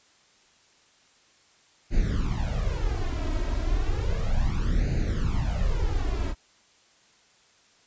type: noise with flanger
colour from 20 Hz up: brown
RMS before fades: -25 dBFS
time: 1.9-6.35 s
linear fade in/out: 50 ms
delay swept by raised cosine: 0.45 to 3.15 ms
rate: 0.33 Hz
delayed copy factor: +0.85
effects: white hiss -60 dBFS RMS until 7.86 s + resampled to 16000 Hz